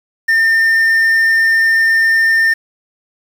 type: tone with quantisation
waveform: triangle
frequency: 1807 Hz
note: A6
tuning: 46 cents sharp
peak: -7 dBFS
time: 0.28-2.54 s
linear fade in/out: 10 ms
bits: 6
effects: none